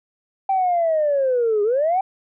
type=linear two-way sweep; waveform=sine; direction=down then up; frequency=783 to 404.1 to 783 Hz; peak=-15 dBFS; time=0.49-2.01 s; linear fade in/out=5 ms; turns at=1.63 s; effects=tanh soft clip ceiling -12 dBFS